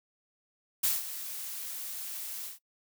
blue noise with ADSR envelope, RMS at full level -26 dBFS, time 0.83-2.59 s, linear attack 11 ms, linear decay 180 ms, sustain -13 dB, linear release 140 ms, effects noise-tail reverb RT60 0.1 s tail -21 dB re dry

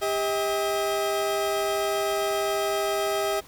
30% pulse tone pair together, 399.7 / 638 Hz, G4 / D#5, +34 / +43 cents, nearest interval minor sixth, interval 809 cents, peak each -24 dBFS, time 0.01-3.41 s, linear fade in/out 20 ms, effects pink hiss -50 dBFS RMS until 3.47 s

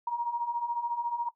sine beating tone pair, 936 / 950 Hz, A#5 / A#5, +7 / +33 cents, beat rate 14 Hz, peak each -35 / -29 dBFS, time 0.07-1.29 s, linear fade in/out 5 ms, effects noise-tail reverb RT60 0.1 s tail -17 dB re dry

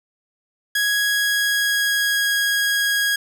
sawtooth tone with pitch glide, 1661.2 to 1646.9 Hz, G#6 to G#6, 0 to -15 cents, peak -14 dBFS, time 0.75-3.16 s, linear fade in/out 5 ms, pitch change -15 cents, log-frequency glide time 0.99-2.35 s, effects none

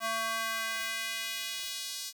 square tone with high-pass filter sweep, 224.7 Hz, A3, 37 cents sharp, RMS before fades -35 dBFS, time 0-2.13 s, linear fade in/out 50 ms, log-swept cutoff 910 to 4800 Hz, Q 1.4, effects 10-bit

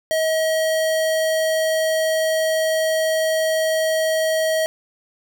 square tone, 637 Hz, D#5, 41 cents sharp, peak -18 dBFS, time 0.11-4.66 s, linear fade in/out 0 ms, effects none

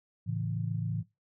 sine chord, A major, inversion none, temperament equal, 110 / 138.59 / 164.81 Hz, A2 / C#3 / E3, 0 / 0 / 0 cents, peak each -33 / -36 / -35 dBFS, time 0.26-1.03 s, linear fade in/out 20 ms, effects noise-tail reverb RT60 0.2 s tail -18 dB re dry

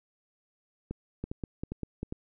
two click trains, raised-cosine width 3 ms, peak -21 / -22 dBFS, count 5 / 4, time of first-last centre 1.24-2.031 / 0.91-2.125 s, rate 5.06 / 2.47 Hz, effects none

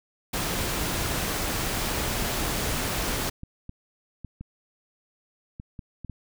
pink noise, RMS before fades -28 dBFS, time 0.33-3.3 s, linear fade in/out 10 ms
clicks, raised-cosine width 5 ms, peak -25 dBFS, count 8, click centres 3.434 / 3.694 / 4.247 / 4.41 / 5.599 / 5.792 / 6.047 / 6.097 s
effects none

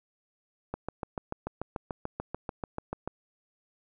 click train, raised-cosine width 1 ms, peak -19 dBFS, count 17, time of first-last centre 0.74-3.076 s, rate 6.85 Hz, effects none

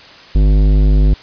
sine tone with tanh clipping, 50.6 Hz, G#1, 44 cents flat, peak -9 dBFS, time 0.35-1.14 s, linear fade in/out 5 ms, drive 15 dB, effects white hiss -38 dBFS RMS until 1.22 s + resampled to 11025 Hz

